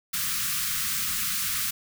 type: band-stop noise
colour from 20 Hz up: white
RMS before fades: -28 dBFS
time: 0.13-1.71 s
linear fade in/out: 10 ms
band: 230 to 1100 Hz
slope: 96 dB/octave
effects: none